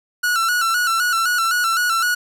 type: tone with vibrato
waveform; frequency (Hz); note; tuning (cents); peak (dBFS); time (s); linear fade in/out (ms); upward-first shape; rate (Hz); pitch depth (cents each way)
45% pulse; 1400; F6; +4; -16; 0.23-2.15; 10; square; 3.9; 71
effects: none

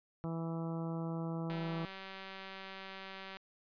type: harmonic tone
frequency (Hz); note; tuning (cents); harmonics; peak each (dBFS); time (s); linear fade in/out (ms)
164.81; E3; 0; 1 / 2 / 3 / 4 / 5 / 6 / 7 / 8; -37 / -43 / -47 / -49 / -51 / -53 / -54 / -55; 0.24-1.85; 0
type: click train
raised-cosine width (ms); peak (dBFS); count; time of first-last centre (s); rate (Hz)
0.3; -31; 360; 1.5-3.37; 192
effects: resampled to 11025 Hz

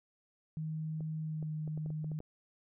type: tone with pitch glide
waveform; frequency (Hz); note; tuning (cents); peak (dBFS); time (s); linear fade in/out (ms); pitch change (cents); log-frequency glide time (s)
sine; 157 to 154.48; D#3 to D#3; +16 to -12; -35; 0.57-2.19; 0; -28; 1.22-1.5
type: clicks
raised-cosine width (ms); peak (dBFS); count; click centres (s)
2; -35; 9; 1.007 / 1.427 / 1.677 / 1.776 / 1.861 / 1.904 / 2.044 / 2.117 / 2.204
effects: none

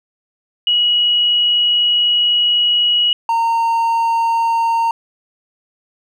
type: tone pair in turn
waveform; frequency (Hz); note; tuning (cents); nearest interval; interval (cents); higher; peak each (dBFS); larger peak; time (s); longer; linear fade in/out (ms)
sine / triangle; 2912 / 918.9; F#7 / A#5; -28 / -25; octave + minor sixth; 1997; first; -11; neither; 0.67-3.13 / 3.29-4.91; first; 2
effects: none

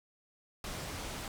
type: low-pass noise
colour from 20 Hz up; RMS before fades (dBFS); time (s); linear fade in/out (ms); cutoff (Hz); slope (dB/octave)
pink; -41; 0.64-1.28; 2; 10000; 12
effects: none

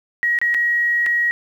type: tone with dropouts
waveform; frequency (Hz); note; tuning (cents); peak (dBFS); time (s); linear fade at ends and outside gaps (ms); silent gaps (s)
sine; 1900; A#6; +33; -15; 0.23-1.31; 0; 0.388-0.415 / 0.542-0.546 / 1.062-1.065
effects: 8-bit

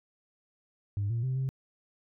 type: tone with pitch steps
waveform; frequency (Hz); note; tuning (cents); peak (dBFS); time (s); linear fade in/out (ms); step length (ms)
sine; 101.3 / 116.3 / 129.9 / 132.6; G#2 / A#2 / C3 / C3; -43 / -4 / -12 / +23; -26; 0.97-1.49; 0; 130
effects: tanh soft clip ceiling -25 dBFS

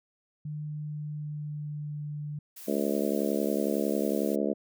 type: tone with pitch glide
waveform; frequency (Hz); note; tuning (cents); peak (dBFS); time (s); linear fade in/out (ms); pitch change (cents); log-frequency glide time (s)
sine; 150.6 to 148.27; D3 to D3; +44 to +17; -33; 0.45-2.39; 5; -27; 0.64-2.02
type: noise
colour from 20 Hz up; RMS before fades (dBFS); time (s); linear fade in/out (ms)
blue; -45; 2.56-4.36; 10
type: harmonic tone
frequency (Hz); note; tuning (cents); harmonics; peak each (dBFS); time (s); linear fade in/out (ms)
71; C#2; +42; 3 / 4 / 5 / 6 / 7 / 8 / 9; -31 / -32 / -33 / -34 / -34 / -35 / -36; 2.67-4.54; 20
effects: none

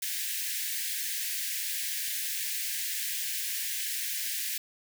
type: high-pass noise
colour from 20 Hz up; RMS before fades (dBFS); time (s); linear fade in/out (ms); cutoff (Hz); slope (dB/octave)
white; -33; 0.02-4.58; 5; 1600; 96
effects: none

